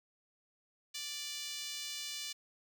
5% pulse tone with high-pass filter, 587.3 Hz, D5, in tune, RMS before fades -42 dBFS, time 0.94-2.33 s, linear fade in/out 10 ms, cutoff 3000 Hz, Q 1.2, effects 11-bit

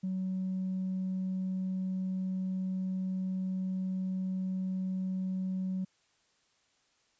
triangle tone with tanh clipping, 187.2 Hz, F#3, 20 cents sharp, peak -31 dBFS, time 0.03-5.85 s, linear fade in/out 10 ms, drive 5 dB, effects white hiss -71 dBFS RMS until 7.19 s + resampled to 16000 Hz

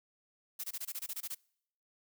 blue noise bursts, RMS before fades -39 dBFS, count 11, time 0.59-1.349 s, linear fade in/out 10 ms, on 49 ms, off 22 ms, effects noise-tail reverb RT60 0.7 s tail -26 dB re dry

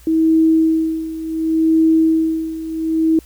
sine tone with tremolo, 321.4 Hz, E4, 44 cents flat, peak -9 dBFS, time 0.07-3.19 s, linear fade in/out 2 ms, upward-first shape sine, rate 0.69 Hz, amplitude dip 80%, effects added 60 Hz sine -42 dBFS peak until 3.25 s + white hiss -49 dBFS RMS until 3.25 s

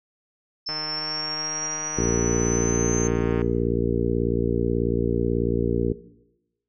sine exponential sweep, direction up, 5290 to 6310 Hz, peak -27 dBFS, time 0.66-3.08 s, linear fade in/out 10 ms
click train, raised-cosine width 0.5 ms, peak -20 dBFS, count 421, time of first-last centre 0.69-3.417 s, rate 154 Hz
harmonic tone, 58.27 Hz, A#1, in tune, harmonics 1 / 2 / 3 / 4 / 5 / 6 / 7 / 8, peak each -29 / -29 / -29 / -29 / -29 / -29 / -29 / -29 dBFS, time 1.97-5.93 s, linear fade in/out 10 ms
effects noise-tail reverb RT60 0.9 s tail -17 dB re dry

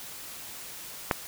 click, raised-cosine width 0.5 ms, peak -7 dBFS, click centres 1.112 s, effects white hiss -42 dBFS RMS until 1.27 s

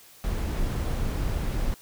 brown noise, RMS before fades -27 dBFS, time 0.24-1.74 s, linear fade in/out 0 ms, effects white hiss -52 dBFS RMS until 1.81 s

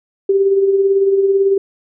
sine tone with tremolo, 392 Hz, G4, in tune, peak -8 dBFS, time 0.29-1.58 s, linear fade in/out 5 ms, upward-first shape sine, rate 18 Hz, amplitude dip 45%, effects none

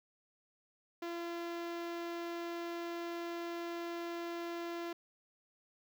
sawtooth tone with notch filter, 341.3 Hz, F4, 40 cents flat, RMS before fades -41 dBFS, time 1.02-4.93 s, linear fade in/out 5 ms, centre 9500 Hz, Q 0.52, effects none

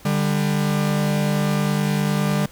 45% pulse tone pair together, 148.93 / 198.8 Hz, D3 / G3, +25 / +25 cents, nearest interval perfect fourth, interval 500 cents, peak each -21 dBFS, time 0.05-2.46 s, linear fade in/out 5 ms, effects pink hiss -47 dBFS RMS until 2.51 s

